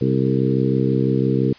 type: harmonic tone with a mistuned harmonic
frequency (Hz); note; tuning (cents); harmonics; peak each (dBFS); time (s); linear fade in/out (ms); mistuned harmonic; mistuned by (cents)
66; C2; +16; 2 / 3 / 4 / 5 / 6 / 7; -20 / -22 / -23 / -24 / -25 / -25; 0.01-1.53; 5; 7; -19
effects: white hiss -46 dBFS RMS until 1.58 s + resampled to 11025 Hz